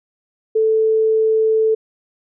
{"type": "tone", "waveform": "sine", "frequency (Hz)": 440.1, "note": "A4", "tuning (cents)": 0, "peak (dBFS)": -12, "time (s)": [0.55, 1.75], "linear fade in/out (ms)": 10, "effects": []}